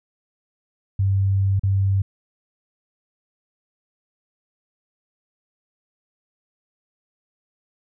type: tone with dropouts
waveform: sine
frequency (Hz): 97.5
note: G2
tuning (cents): -9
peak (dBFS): -16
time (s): 0.99-2.02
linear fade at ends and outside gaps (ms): 5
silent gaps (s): 1.595-1.634
effects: none